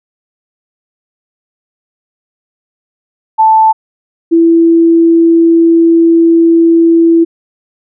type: tone pair in turn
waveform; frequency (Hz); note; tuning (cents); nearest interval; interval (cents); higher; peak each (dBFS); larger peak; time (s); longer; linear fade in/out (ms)
sine; 880 / 332.6; A5 / E4; 0 / +16; octave + perfect fourth; 1684; first; -3; neither; 3.38-3.73 / 4.31-7.25; second; 20
effects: none